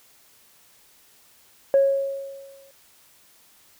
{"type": "tone with exponential decay", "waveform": "sine", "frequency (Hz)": 549, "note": "C#5", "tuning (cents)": -17, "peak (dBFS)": -11, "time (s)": [1.74, 2.71], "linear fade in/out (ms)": 1, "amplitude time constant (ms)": 210, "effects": ["tanh soft clip ceiling -10 dBFS", "white hiss -56 dBFS RMS until 3.79 s"]}